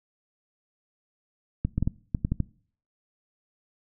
clicks, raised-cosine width 5 ms, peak -12 dBFS, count 8, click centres 1.65 / 1.78 / 1.826 / 1.875 / 2.148 / 2.249 / 2.32 / 2.403 s, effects noise-tail reverb RT60 0.5 s tail -22 dB re dry

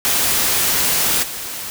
white noise with level steps, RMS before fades -17 / -28 dBFS, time 0.05-1.7 s, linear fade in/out 0 ms, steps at 1.22 s, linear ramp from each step 20 ms, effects none

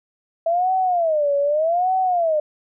sine tone with vibrato, 653 Hz, E5, 17 cents flat, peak -16 dBFS, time 0.46-2.4 s, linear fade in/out 5 ms, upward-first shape sine, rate 0.83 Hz, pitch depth 250 cents each way, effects none

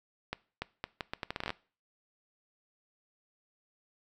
accelerating click train, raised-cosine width 0.3 ms, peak -18 dBFS, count 14, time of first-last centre 0.33-1.504 s, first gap 290 ms, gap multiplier 0.76, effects noise-tail reverb RT60 0.4 s tail -21 dB re dry

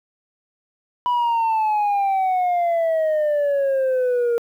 sine exponential sweep, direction down, 987.8 to 466.2 Hz, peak -14 dBFS, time 1.06-4.38 s, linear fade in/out 0 ms, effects tanh soft clip ceiling -16 dBFS + 9-bit

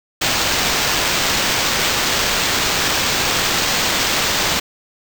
blue noise with sample-and-hold, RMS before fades -18 dBFS, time 0.21-4.6 s, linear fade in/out 10 ms, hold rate 11025 Hz, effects none

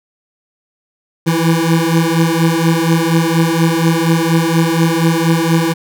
25% pulse beating tone pair, 162.7 / 166.9 Hz, E3 / E3, -22 / +22 cents, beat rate 4.2 Hz, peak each -10 dBFS, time 1.26-5.74 s, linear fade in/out 20 ms, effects none

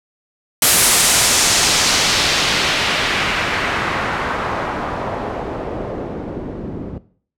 white noise with low-pass filter sweep, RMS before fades -18 dBFS, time 0.62-6.98 s, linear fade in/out 2 ms, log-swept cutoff 12000 to 270 Hz, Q 1.1, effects noise-tail reverb RT60 0.5 s tail -17 dB re dry

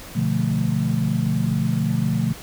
sine chord, B half-diminished seventh, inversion none, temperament equal with one note detuned, 122.9 / 146.83 / 174.61 / 220 Hz, B2 / D3 / F3 / A3, -8 / 0 / 0 / 0 cents, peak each -24 dBFS, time 0.15-2.33 s, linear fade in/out 10 ms, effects pink hiss -39 dBFS RMS until 2.42 s

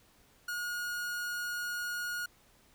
45% pulse tone, 1439 Hz, F#6, 49 cents flat, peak -34 dBFS, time 0.48-2.26 s, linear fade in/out 5 ms, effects pink hiss -64 dBFS RMS until 2.74 s

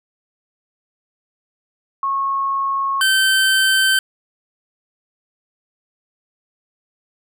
sine / 25% pulse tone pair in turn, 1094 / 1547.1 Hz, C#6 / G6, -23 / -23 cents, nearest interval tritone, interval 600 cents, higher second, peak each -17 / -9 dBFS, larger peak second, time 2.03-3.01 / 3.01-3.99 s, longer neither, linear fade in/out 2 ms, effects none

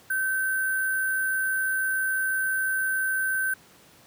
sine tone with sample-and-hold, 1542 Hz, G6, 29 cents flat, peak -23 dBFS, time 0.1-3.54 s, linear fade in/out 5 ms, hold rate 11025 Hz, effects pink hiss -54 dBFS RMS until 4.06 s + high-pass 100 Hz 12 dB/octave

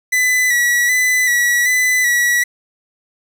45% pulse tone with vibrato, 1968 Hz, B6, 7 cents flat, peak -12 dBFS, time 0.12-2.44 s, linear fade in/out 10 ms, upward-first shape square, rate 1.3 Hz, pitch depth 31 cents each way, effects none

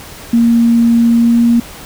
sine tone with pitch glide, 233.1 to 235 Hz, A#3 to A#3, 0 to +14 cents, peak -6 dBFS, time 0.33-1.6 s, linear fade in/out 5 ms, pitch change +14 cents, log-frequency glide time 1.15-1.43 s, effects pink hiss -32 dBFS RMS until 1.85 s

